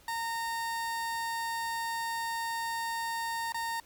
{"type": "tone with dropouts", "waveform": "30% pulse", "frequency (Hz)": 920, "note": "A#5", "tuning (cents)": -23, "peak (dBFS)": -29, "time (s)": [0.08, 3.8], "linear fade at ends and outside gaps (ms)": 2, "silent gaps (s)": [3.522, 3.544], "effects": ["pink hiss -59 dBFS RMS until 3.85 s", "MP3 96 kbps"]}